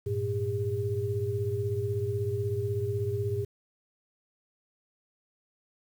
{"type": "tone cluster", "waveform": "sine", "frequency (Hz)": [99.3, 115.5, 404.4], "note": ["G2", "A#2", "G#4"], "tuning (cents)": [23, -16, -46], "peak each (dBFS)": [-32, -32, -31], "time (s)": [0.06, 3.45], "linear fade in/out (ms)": 10, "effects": ["9-bit"]}